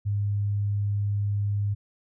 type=tone; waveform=sine; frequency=102 Hz; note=G#2; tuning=31 cents flat; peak=-23 dBFS; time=0.05-1.75 s; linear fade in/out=20 ms; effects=none